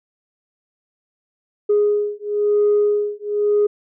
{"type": "beating tone pair", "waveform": "sine", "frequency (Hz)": [414.3, 415.3], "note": ["G#4", "G#4"], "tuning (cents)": [-4, 0], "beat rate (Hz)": 1, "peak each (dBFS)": -17, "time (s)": [1.69, 3.67], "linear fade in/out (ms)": 10, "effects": ["tanh soft clip ceiling -9 dBFS"]}